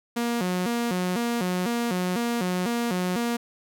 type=tone with vibrato; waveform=sawtooth; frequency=207 Hz; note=G#3; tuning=5 cents flat; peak=-20 dBFS; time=0.16-3.37 s; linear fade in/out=10 ms; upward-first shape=square; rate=2 Hz; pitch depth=230 cents each way; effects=none